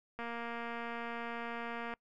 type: click train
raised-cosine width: 0.5 ms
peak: -27 dBFS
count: 410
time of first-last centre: 0.19-1.938 s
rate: 234 Hz
effects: noise-tail reverb RT60 0.1 s tail -25 dB re dry